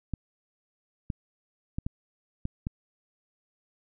clicks, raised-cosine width 5 ms, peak -18 dBFS, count 6, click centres 0.137 / 1.102 / 1.785 / 1.865 / 2.454 / 2.669 s, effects none

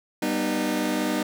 sawtooth chord, G augmented, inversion none, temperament just, 196 / 245 / 306.2 Hz, G3 / B3 / D#4, 0 / -14 / -28 cents, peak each -26 / -24 / -22 dBFS, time 0.22-1.23 s, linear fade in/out 5 ms, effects none

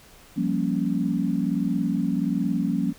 sine chord, G half-diminished seventh, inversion third, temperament equal, 174.61 / 196 / 233.1 / 277.2 Hz, F3 / G3 / Bb3 / Db4, 0 / 0 / 0 / 0 cents, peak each -27 dBFS, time 0.36-2.93 s, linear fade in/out 20 ms, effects pink hiss -51 dBFS RMS until 2.98 s

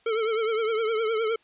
square tone with vibrato, 444.3 Hz, A4, 17 cents sharp, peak -24 dBFS, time 0.06-1.36 s, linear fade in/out 5 ms, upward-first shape triangle, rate 9.7 Hz, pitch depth 85 cents each way, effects white hiss -62 dBFS RMS until 1.43 s + resampled to 8000 Hz

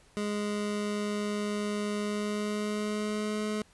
25% pulse tone with pitch glide, 207.7 to 212.6 Hz, G#3 to G#3, 0 to +41 cents, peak -26 dBFS, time 0.17-3.62 s, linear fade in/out 0 ms, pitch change +41 cents, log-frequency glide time 2-3.45 s, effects pink hiss -61 dBFS RMS until 3.73 s + resampled to 24000 Hz

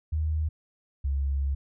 sine tone pair in turn, 77.78 / 69 Hz, D#2 / C#2, 0 / -7 cents, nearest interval major second, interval 207 cents, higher first, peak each -24 dBFS, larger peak neither, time 0.12-0.49 / 1.04-1.55 s, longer second, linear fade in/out 10 ms, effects none

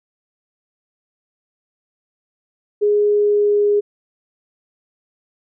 sine tone with pitch glide, 414.9 to 412 Hz, G#4 to G#4, -2 to -14 cents, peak -12 dBFS, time 2.81-3.81 s, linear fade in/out 20 ms, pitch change -12 cents, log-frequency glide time 3.07-3.67 s, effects none

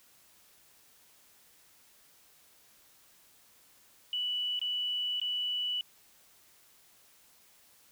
sine tone with dropouts, 2960 Hz, F#7, in tune, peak -30 dBFS, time 4.13-5.81 s, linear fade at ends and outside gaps 1 ms, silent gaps 4.592-4.615 / 5.199-5.215 s, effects white hiss -62 dBFS RMS until 7.91 s

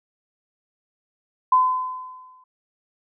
sine tone with exponential decay, 1019 Hz, C6, 46 cents flat, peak -11 dBFS, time 1.52-2.44 s, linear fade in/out 5 ms, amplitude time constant 200 ms, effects none

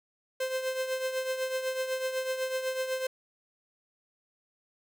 45% pulse tone with tremolo, 520 Hz, C5, 11 cents flat, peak -27 dBFS, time 0.4-3.07 s, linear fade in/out 5 ms, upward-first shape triangle, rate 8 Hz, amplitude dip 65%, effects none

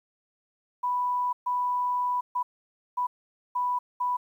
sine tone bursts at uneven times, 987.8 Hz, B5, in tune, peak -24 dBFS, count 6, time 0.83-1.33 / 1.46-2.21 / 2.35-2.43 / 2.97-3.07 / 3.55-3.79 / 4-4.17 s, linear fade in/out 10 ms, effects 10-bit

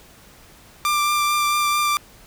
sawtooth tone with vibrato, 1185 Hz, D6, 15 cents sharp, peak -14 dBFS, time 0.85-1.97 s, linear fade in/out 0 ms, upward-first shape triangle, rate 4.5 Hz, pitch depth 14 cents each way, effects pink hiss -48 dBFS RMS until 2.26 s

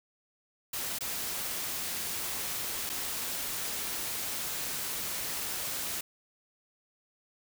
white noise with dropouts, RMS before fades -35 dBFS, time 0.73-6.01 s, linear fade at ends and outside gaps 5 ms, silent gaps 0.987-1.007 / 2.894-2.898 s, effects none

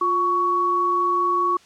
sine tone pair together, 353 / 1118.8 Hz, F4 / C#6, +19 / +16 cents, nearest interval octave + minor sixth, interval 1997 cents, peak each -26 / -18 dBFS, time 0.01-1.57 s, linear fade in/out 5 ms, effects white hiss -52 dBFS RMS until 1.65 s + low-pass 6000 Hz 12 dB/octave

